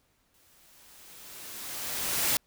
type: noise with exponential growth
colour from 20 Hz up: white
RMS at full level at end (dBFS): -25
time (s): 0.34-2.37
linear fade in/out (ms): 2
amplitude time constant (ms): 440
effects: pink hiss -70 dBFS RMS until 2.46 s